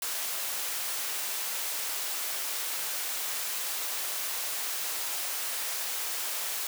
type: high-pass noise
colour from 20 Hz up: white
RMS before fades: -33 dBFS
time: 0.02-6.67 s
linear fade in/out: 2 ms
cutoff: 510 Hz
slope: 12 dB/octave
effects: none